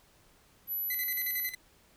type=tone; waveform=sine; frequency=11900 Hz; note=F#9; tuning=9 cents sharp; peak=-31 dBFS; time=0.67-1.51 s; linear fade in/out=50 ms
type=tone with tremolo; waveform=sawtooth; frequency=2027 Hz; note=B6; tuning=45 cents sharp; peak=-31 dBFS; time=0.9-1.55 s; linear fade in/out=5 ms; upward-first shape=square; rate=11 Hz; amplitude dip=70%
effects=pink hiss -63 dBFS RMS until 1.96 s